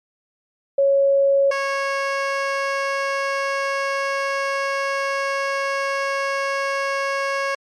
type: tone pair in turn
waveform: sine / 15% pulse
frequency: 553 / 550.2 Hz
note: C#5 / C#5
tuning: -4 / -13 cents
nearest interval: unison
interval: 9 cents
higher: first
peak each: -13 / -14 dBFS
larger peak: first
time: 0.78-1.51 / 1.51-7.55 s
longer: second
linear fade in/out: 5 ms
effects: low-pass 5000 Hz 12 dB/octave + MP3 64 kbps